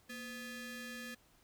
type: ring-modulated tone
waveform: sawtooth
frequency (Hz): 743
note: F#5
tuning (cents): +7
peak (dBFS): -37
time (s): 0.09-1.15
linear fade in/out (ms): 10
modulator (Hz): 977
effects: pink hiss -68 dBFS RMS until 1.43 s